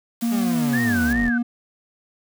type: high-pass noise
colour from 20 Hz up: white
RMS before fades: -36 dBFS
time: 0.21-1.13 s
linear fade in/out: 2 ms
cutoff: 130 Hz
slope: 48 dB/octave
type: tone with pitch glide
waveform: triangle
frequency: 233.1 to 238.5 Hz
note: A#3 to A#3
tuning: 0 to +40 cents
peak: -17 dBFS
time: 0.22-1.43 s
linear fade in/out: 10 ms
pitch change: +40 cents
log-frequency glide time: 0.37-0.5 s
type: linear sweep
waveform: 40% pulse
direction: down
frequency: 209.5 to 34.33 Hz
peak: -25 dBFS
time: 0.31-1.3 s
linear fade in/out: 20 ms
type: tone with vibrato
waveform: sine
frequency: 1661.2 Hz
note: G#6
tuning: in tune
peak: -23 dBFS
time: 0.73-1.38 s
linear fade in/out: 5 ms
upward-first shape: sine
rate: 2.6 Hz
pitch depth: 200 cents each way
effects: none